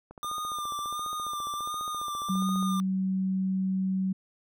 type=click train; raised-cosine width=1 ms; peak=-31 dBFS; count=38; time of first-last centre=0.11-2.627 s; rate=14.7 Hz
type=tone with vibrato; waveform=square; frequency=1203 Hz; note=D6; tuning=41 cents sharp; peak=-32 dBFS; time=0.23-2.8 s; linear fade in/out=0 ms; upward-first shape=sine; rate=1.4 Hz; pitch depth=40 cents each way
type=tone; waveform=sine; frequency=189.3 Hz; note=F#3; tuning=40 cents sharp; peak=-25 dBFS; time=2.29-4.13 s; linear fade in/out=10 ms
effects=none